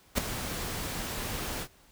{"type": "noise with ADSR envelope", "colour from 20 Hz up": "pink", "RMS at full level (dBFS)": -24, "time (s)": [0.15, 1.68], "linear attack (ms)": 32, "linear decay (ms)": 3, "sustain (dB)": -11, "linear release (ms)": 69, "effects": ["pink hiss -60 dBFS RMS until 1.91 s"]}